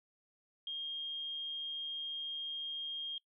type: tone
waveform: sine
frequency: 3227 Hz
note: G7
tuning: 50 cents sharp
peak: -37 dBFS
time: 0.67-3.18 s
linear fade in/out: 2 ms
effects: noise-tail reverb RT60 0.1 s tail -22 dB re dry